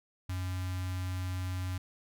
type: tone with notch filter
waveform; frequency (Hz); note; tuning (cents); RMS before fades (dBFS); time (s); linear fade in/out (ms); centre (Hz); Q
square; 91.8; F#2; -13; -35; 0.29-1.78; 5; 470; 0.69
effects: none